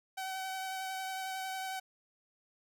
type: tone with vibrato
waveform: sawtooth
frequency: 760 Hz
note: F#5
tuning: 46 cents sharp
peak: -33 dBFS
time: 0.17-1.8 s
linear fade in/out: 10 ms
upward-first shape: sine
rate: 11 Hz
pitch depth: 14 cents each way
effects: none